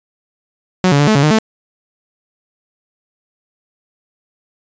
sawtooth tone with pitch steps, 184.2 / 142.3 / 145.8 / 216.4 / 140.3 / 152.4 / 219.6 Hz, F#3 / C#3 / D3 / A3 / C#3 / D#3 / A3, -7 / +46 / -12 / -29 / +21 / -36 / -3 cents, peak -5 dBFS, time 0.84-1.386 s, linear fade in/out 0 ms, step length 78 ms, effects resampled to 16000 Hz

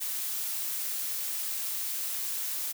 blue noise, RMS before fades -33 dBFS, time 0-2.73 s, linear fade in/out 20 ms, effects none

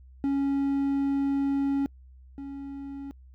triangle tone pair in turn, 277.2 / 277.2 Hz, C#4 / C#4, 0 / 0 cents, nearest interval unison, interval 0 cents, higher neither, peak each -21 / -33 dBFS, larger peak first, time 0.24-1.86 / 2.38-3.11 s, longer first, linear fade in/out 0 ms, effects noise-tail reverb RT60 0.1 s tail -26 dB re dry + added 64 Hz sine -48 dBFS peak until 3.34 s

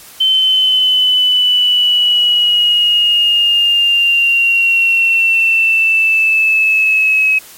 sine exponential sweep, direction down, 3082 to 2555 Hz, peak -8 dBFS, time 0.2-7.39 s, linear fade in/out 10 ms, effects white hiss -37 dBFS RMS until 7.57 s + MP3 64 kbps

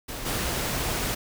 pink noise with level steps, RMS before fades -35 / -28 dBFS, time 0.08-1.15 s, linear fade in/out 10 ms, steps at 0.25 s, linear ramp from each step 20 ms, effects none

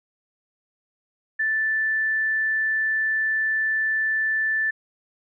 sine tone, 1760 Hz, A6, in tune, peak -20 dBFS, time 1.39-4.71 s, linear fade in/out 10 ms, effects none

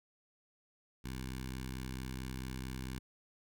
10% pulse tone with notch filter, 64.5 Hz, C2, 24 cents flat, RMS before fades -42 dBFS, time 1.04-2.99 s, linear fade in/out 10 ms, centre 590 Hz, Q 0.5, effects none

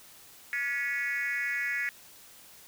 sine tone with frequency modulation, 1947 Hz, B6, 25 cents flat, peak -27 dBFS, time 0.53-1.89 s, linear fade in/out 0 ms, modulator 261 Hz, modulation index 1.3, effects tanh soft clip ceiling -25 dBFS + white hiss -53 dBFS RMS until 2.67 s

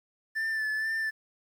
triangle tone with vibrato, 1760 Hz, A6, in tune, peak -26 dBFS, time 0.35-1.11 s, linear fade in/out 20 ms, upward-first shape sine, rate 2.1 Hz, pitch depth 31 cents each way, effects 10-bit

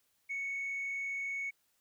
sine tone with frequency modulation, 2217 Hz, C#7, in tune, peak -33 dBFS, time 0.29-1.51 s, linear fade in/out 20 ms, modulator 37.2 Hz, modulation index 0.38, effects tanh soft clip ceiling -32 dBFS + white hiss -75 dBFS RMS until 1.8 s

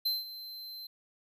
square tone with ADSR envelope, 4100 Hz, C8, 36 cents flat, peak -27 dBFS, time 0.05-0.87 s, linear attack 10 ms, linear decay 180 ms, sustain -15 dB, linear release 6 ms, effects none

